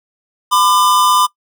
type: tone pair together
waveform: square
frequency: 1007 / 1197.5 Hz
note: B5 / D6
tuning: +33 / +33 cents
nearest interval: minor third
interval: 300 cents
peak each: -13 dBFS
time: 0.51-1.27 s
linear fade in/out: 20 ms
effects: noise-tail reverb RT60 0.1 s tail -21 dB re dry